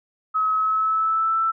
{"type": "tone with pitch glide", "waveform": "sine", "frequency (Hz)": [1281, 1327.7], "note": ["E6", "E6"], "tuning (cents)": [-50, 12], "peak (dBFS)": -18, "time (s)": [0.34, 1.52], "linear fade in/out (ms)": 20, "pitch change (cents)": 62, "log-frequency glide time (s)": [0.53, 1.4], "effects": []}